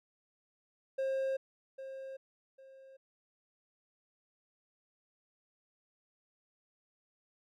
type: tone with echo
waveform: triangle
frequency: 534 Hz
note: C5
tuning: 35 cents sharp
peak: -29 dBFS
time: 0.98-1.37 s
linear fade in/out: 10 ms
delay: 800 ms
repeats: 2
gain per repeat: -11 dB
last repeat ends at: 2.97 s
effects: none